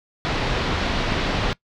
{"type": "low-pass noise", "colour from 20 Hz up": "pink", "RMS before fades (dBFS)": -23, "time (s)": [0.25, 1.53], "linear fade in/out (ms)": 0, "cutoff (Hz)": 4400, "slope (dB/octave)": 24, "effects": ["noise-tail reverb RT60 0.1 s tail -21 dB re dry"]}